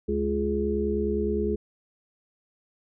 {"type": "harmonic tone with a mistuned harmonic", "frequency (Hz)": 69.7, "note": "C#2", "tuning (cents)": 10, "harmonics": [1, 3, 5, 6], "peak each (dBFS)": [-31, -29, -30, -27], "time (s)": [0.08, 1.56], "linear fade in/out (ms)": 10, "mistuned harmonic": 1, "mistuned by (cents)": 48, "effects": []}